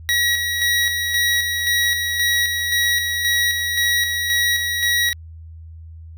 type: tone with tremolo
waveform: 25% pulse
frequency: 1913 Hz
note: A#6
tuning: 44 cents sharp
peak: -12 dBFS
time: 0.09-5.13 s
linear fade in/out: 0 ms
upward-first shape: square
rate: 1.9 Hz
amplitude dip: 40%
effects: added 81 Hz sine -35 dBFS peak until 6.17 s